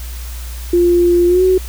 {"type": "tone with pitch glide", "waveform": "sine", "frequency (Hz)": [349.2, 372.1], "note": ["F4", "F#4"], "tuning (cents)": [0, 10], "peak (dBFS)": -8, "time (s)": [0.73, 1.58], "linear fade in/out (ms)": 5, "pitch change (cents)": 110, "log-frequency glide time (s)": [1.27, 1.43], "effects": ["added 60 Hz sine -24 dBFS peak until 1.68 s", "white hiss -35 dBFS RMS until 1.68 s"]}